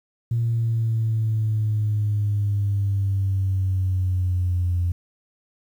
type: exponential sweep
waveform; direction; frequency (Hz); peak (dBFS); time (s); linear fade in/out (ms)
sine; down; 117.1 to 87.31; -18; 0.31-4.92; 5
effects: tanh soft clip ceiling -15 dBFS + 9-bit